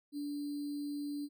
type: tone with sample-and-hold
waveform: sine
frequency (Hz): 289.9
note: D4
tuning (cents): -22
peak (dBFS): -36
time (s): 0.12-1.29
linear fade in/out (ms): 50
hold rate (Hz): 4410
effects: none